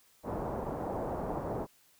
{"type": "low-pass noise", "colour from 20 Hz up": "white", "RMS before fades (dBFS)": -36, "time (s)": [0.23, 1.67], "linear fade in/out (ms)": 50, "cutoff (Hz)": 840, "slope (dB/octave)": 24, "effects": ["white hiss -65 dBFS RMS until 1.99 s"]}